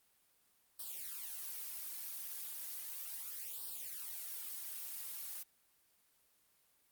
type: noise with flanger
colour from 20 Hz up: blue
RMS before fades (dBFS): -45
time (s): 0.79-5.43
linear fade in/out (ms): 5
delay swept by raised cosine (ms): 0.22 to 3.72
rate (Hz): 0.35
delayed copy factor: +0.85
effects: white hiss -73 dBFS RMS until 6.91 s + Opus 32 kbps